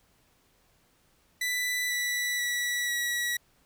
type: tone with pitch steps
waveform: sawtooth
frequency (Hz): 1983 / 1964.8 / 1946.7 / 1928.8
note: B6 / B6 / B6 / B6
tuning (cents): +7 / -9 / -25 / -41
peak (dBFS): -24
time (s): 1.41-3.37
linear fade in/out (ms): 5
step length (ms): 490
effects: pink hiss -66 dBFS RMS until 3.65 s